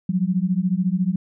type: beating tone pair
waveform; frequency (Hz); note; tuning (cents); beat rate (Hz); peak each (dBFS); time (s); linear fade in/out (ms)
sine; 176.8 / 190.8; F3 / G3; +22 / -47; 14; -21; 0.09-1.16; 5
effects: none